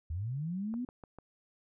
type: linear sweep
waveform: sine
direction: up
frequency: 73.9 to 255.2 Hz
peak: -33 dBFS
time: 0.1-0.85 s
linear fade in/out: 5 ms
type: click train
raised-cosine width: 1 ms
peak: -34 dBFS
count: 4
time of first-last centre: 0.74-1.186 s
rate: 6.72 Hz
effects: none